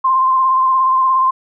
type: tone with vibrato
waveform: sine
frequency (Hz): 1046.5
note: C6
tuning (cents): 0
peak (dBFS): -10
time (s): 0.04-1.31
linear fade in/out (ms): 10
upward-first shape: sine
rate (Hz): 17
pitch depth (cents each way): 26
effects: none